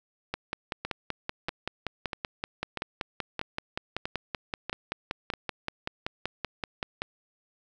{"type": "two click trains", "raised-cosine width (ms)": 0.3, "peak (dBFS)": [-16, -14], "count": [8, 36], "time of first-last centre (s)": [[0.85, 5.337], [0.34, 7.019]], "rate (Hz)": [1.56, 5.24], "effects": []}